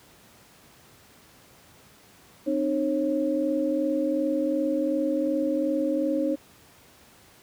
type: tone cluster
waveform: sine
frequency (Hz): 261.5 / 304.2 / 544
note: C4 / D#4 / C#5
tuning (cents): -1 / -39 / -33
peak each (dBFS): -30 / -25 / -27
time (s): 2.46-6.36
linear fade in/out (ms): 20
effects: pink hiss -54 dBFS RMS until 7.42 s + high-pass 80 Hz 12 dB/octave